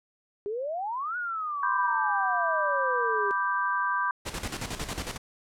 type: exponential two-way sweep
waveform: sine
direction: up then down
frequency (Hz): 396.6 to 1477 to 396.6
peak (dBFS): -29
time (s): 0.46-3.31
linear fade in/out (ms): 0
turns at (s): 1.17
type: chord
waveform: sine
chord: G major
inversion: first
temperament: equal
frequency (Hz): 987.8 / 1174.7 / 1568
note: B5 / D6 / G6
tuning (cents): 0 / 0 / 0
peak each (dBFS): -29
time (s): 1.63-4.11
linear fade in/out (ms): 2
type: noise with tremolo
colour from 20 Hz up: pink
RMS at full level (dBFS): -32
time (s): 4.25-5.18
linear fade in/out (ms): 20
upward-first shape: square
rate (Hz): 11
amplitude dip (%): 65
effects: low-pass 10000 Hz 12 dB/octave